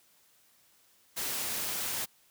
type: noise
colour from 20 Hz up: white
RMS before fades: -34 dBFS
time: 1.16-2.06 s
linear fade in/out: 20 ms
effects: white hiss -65 dBFS RMS until 2.3 s + high-pass 60 Hz 12 dB/octave